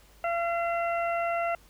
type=harmonic tone; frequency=682 Hz; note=F5; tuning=41 cents flat; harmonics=1 / 2 / 3 / 4; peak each=-27 / -33 / -37 / -39 dBFS; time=0.24-1.55 s; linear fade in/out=2 ms; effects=added 50 Hz sine -57 dBFS peak until 1.69 s + pink hiss -59 dBFS RMS until 1.69 s